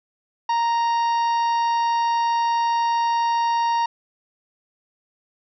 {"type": "harmonic tone with a mistuned harmonic", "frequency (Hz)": 932.3, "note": "A#5", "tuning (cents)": 0, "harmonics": [1, 2, 3, 4, 5, 6], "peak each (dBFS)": [-18, -34, -37, -40, -40, -40], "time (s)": [0.49, 3.86], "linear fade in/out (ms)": 5, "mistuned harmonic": 5, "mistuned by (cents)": -28, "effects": []}